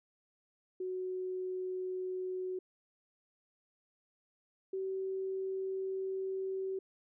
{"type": "tone pair in turn", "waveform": "sine", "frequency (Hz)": [370, 381.9], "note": ["F#4", "G4"], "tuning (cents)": [0, -45], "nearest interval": "minor second", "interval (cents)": 55, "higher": "second", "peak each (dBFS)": [-35, -34], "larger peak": "second", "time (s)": [[0.8, 2.59], [4.73, 6.79]], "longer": "second", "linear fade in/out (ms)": 5, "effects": []}